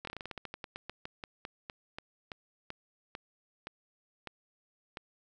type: slowing click train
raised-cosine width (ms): 0.3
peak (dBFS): -24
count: 25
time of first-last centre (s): 0.05-4.971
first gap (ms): 23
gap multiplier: 1.16
effects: none